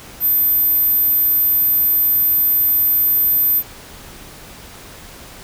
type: tone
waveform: sine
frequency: 13660 Hz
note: G#9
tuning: 48 cents sharp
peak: -12 dBFS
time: 0.2-3.63 s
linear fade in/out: 50 ms
effects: pink hiss -38 dBFS RMS until 5.43 s